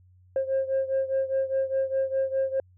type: beating tone pair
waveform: sine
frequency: 533 / 537.9 Hz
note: C5 / C5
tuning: +32 / +48 cents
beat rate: 4.9 Hz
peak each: -24 / -27 dBFS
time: 0.36-2.6 s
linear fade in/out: 2 ms
effects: tanh soft clip ceiling -19 dBFS + added 91 Hz sine -54 dBFS peak until 2.77 s